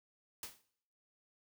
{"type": "noise with exponential decay", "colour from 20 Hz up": "white", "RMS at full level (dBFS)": -41, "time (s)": [0.43, 0.62], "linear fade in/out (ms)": 2, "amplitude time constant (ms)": 41, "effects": ["noise-tail reverb RT60 0.6 s tail -17 dB re dry"]}